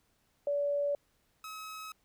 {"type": "tone pair in turn", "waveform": ["sine", "sawtooth"], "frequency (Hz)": [574, 1280.4], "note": ["D5", "D#6"], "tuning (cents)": [-40, 49], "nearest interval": "octave + major second", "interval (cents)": 1389, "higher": "second", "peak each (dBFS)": [-28, -38], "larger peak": "first", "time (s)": [[0.47, 0.95], [1.44, 1.92]], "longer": "neither", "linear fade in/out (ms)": 2, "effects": ["pink hiss -73 dBFS RMS until 2.04 s"]}